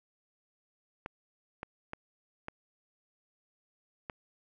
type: clicks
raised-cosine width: 0.5 ms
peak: -23 dBFS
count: 5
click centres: 1.061 / 1.631 / 1.934 / 2.484 / 4.098 s
effects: none